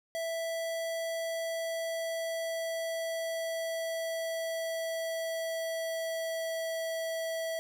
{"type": "tone with pitch glide", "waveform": "square", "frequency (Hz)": [659.3, 653.6], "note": ["E5", "E5"], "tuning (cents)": [0, -15], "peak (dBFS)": -33, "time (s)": [0.15, 7.59], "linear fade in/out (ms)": 0, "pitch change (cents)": -15, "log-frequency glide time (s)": [1.04, 6.72], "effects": []}